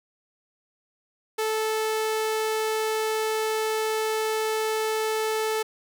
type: tone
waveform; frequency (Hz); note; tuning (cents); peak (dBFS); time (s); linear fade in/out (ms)
sawtooth; 437.3; A4; -11; -20; 1.38-5.63; 10
effects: none